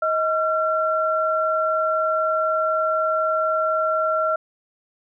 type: tone pair together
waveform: sine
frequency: 632.3 / 1362 Hz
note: D#5 / F6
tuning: +28 / -44 cents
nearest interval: octave + minor second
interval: 1328 cents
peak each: -21 dBFS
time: 0.02-4.36 s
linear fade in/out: 5 ms
effects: none